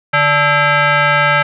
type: tone with frequency modulation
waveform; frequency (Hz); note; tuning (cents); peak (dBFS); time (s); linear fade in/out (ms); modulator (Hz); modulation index
sine; 146.83; D3; 0; -9; 0.13-1.43; 10; 730; 3
effects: none